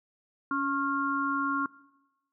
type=tone cluster; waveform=sine; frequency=280.4 / 1089 / 1393 Hz; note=C#4 / C#6 / F6; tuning=+20 / -31 / -5 cents; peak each=-31 dBFS; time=0.51-1.66 s; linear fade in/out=2 ms; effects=noise-tail reverb RT60 1.0 s tail -21 dB re dry